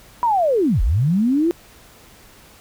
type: linear two-way sweep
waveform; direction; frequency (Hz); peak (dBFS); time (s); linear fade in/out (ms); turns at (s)
sine; down then up; 987.8 to 36.71 to 351.7; -14; 0.23-1.51; 0; 0.82
effects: pink hiss -47 dBFS RMS until 2.6 s